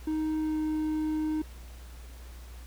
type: tone with pitch glide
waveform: triangle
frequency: 311.7 to 309.7 Hz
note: D#4 to D#4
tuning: +3 to -8 cents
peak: -25 dBFS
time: 0.07-1.42 s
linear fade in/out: 5 ms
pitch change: -11 cents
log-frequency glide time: 0.39-0.56 s
effects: added 60 Hz sine -43 dBFS peak until 2.66 s + pink hiss -54 dBFS RMS until 2.66 s